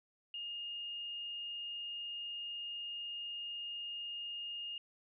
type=tone; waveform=sine; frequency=2838 Hz; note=F7; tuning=27 cents sharp; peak=-40 dBFS; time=0.34-4.78 s; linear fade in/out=2 ms; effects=none